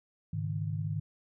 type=chord; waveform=sine; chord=Ab suspended fourth; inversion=none; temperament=equal; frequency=103.83 / 138.59 / 155.56 Hz; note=Ab2 / Db3 / Eb3; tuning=0 / 0 / 0 cents; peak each=-34 / -40 / -34 dBFS; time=0.33-1 s; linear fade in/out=5 ms; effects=none